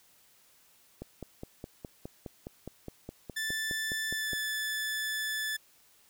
click train, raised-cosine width 2 ms, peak -26 dBFS, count 17, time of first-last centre 1.02-4.333 s, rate 4.83 Hz
sawtooth tone with pitch glide, 1760 to 1740.8 Hz, A6 to A6, 0 to -19 cents, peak -28 dBFS, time 3.36-5.57 s, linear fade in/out 10 ms, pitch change -19 cents, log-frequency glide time 4.14-4.33 s
effects white hiss -63 dBFS RMS until 6.09 s

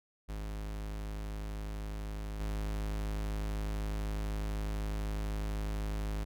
45% pulse tone with level steps, 52 Hz, G#1, 3 cents sharp, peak -37 / -33 dBFS, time 0.28-6.25 s, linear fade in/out 20 ms, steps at 2.4 s, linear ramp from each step 5 ms, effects none

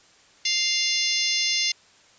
harmonic tone with a mistuned harmonic, 698.5 Hz, F5, in tune, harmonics 3 / 4 / 5 / 6 / 7 / 8 / 9, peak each -29 / -29 / -29 / -29 / -29 / -29 / -29 dBFS, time 0.45-1.72 s, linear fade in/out 5 ms, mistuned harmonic 8, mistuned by -67 cents, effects white hiss -55 dBFS RMS until 2.18 s + resampled to 16000 Hz

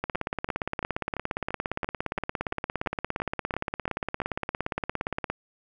two click trains, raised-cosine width 0.5 ms, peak -16 / -13 dBFS, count 13 / 92, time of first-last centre 0.15-4.218 / 0.04-5.3 s, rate 2.95 / 17.3 Hz, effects none

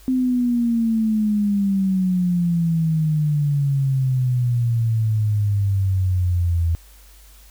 sine exponential sweep, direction down, 260 to 82.41 Hz, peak -16 dBFS, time 0.08-6.75 s, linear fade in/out 0 ms, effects added 50 Hz sine -45 dBFS peak until 7.5 s + white hiss -51 dBFS RMS until 7.5 s

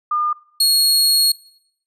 sine / sawtooth tone pair in turn, 1210 / 4312 Hz, D#6 / C#8, -49 / -49 cents, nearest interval octave + minor seventh, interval 2200 cents, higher second, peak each -16 / -9 dBFS, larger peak second, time 0.11-0.33 / 0.6-1.32 s, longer second, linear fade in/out 5 ms, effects noise-tail reverb RT60 0.7 s tail -22 dB re dry + resampled to 32000 Hz

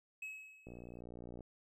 triangle tone with exponential decay, 2569 Hz, E7, 45 cents flat, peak -39 dBFS, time 0.22-1.01 s, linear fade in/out 5 ms, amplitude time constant 170 ms
click train, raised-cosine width 2 ms, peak -37 dBFS, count 45, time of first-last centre 0.67-1.407 s, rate 59.7 Hz
effects none

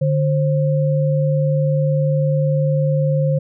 sine tone pair together, 148.17 / 530 Hz, D3 / C5, +16 / +22 cents, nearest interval octave + minor seventh, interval 2206 cents, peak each -15 / -20 dBFS, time 0.01-3.39 s, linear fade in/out 10 ms, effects none

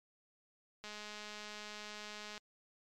click train, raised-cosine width 0.2 ms, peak -30 dBFS, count 324, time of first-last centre 0.84-2.378 s, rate 210 Hz, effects MP3 96 kbps

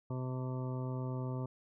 harmonic tone, 128.3 Hz, C3, 34 cents flat, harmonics 1 / 2 / 3 / 4 / 5 / 7 / 8 / 9, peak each -36 / -43 / -46 / -49 / -50 / -51 / -57 / -53 dBFS, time 0.1-1.46 s, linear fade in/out 5 ms, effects none

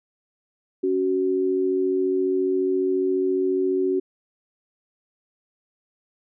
sine tone pair together, 279.2 / 373.7 Hz, C#4 / F#4, +13 / +17 cents, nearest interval perfect fourth, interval 504 cents, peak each -26 / -20 dBFS, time 0.83-4 s, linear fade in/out 10 ms, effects none

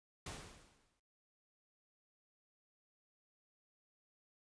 pink noise with exponential decay, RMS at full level -44 dBFS, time 0.26-1 s, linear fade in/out 5 ms, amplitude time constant 160 ms, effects noise-tail reverb RT60 0.6 s tail -25 dB re dry + resampled to 22050 Hz

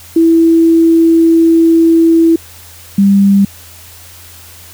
sine tone pair in turn, 329.6 / 198.32 Hz, E4 / G3, 0 / +20 cents, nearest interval major sixth, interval 880 cents, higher first, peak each -4 dBFS, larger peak neither, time 0.16-2.36 / 2.98-3.45 s, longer first, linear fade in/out 5 ms, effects added 86 Hz sine -39 dBFS peak until 4.73 s + white hiss -36 dBFS RMS until 4.73 s

